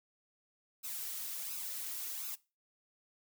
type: noise with flanger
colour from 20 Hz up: blue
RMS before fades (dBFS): -41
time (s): 0.83-2.36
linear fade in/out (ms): 20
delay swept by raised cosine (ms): 0.77 to 3.17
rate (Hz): 1.4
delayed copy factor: +0.6
effects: noise-tail reverb RT60 0.3 s tail -21 dB re dry